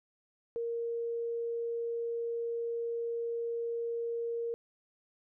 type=tone; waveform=sine; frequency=466.2 Hz; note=A#4; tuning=in tune; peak=-32 dBFS; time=0.56-4.54 s; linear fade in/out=0 ms; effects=none